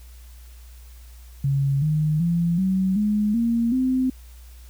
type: tone with pitch steps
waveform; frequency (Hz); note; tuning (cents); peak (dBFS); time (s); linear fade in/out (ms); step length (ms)
sine; 138.3 / 153.45 / 170.27 / 188.92 / 209.6 / 232.6 / 258.1; C#3 / D#3 / F3 / F#3 / G#3 / A#3 / C4; -4 / -24 / -44 / +36 / +16 / -4 / -23; -18; 1.44-4.1; 5; 380
effects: added 60 Hz sine -41 dBFS peak until 4.69 s + white hiss -54 dBFS RMS until 4.69 s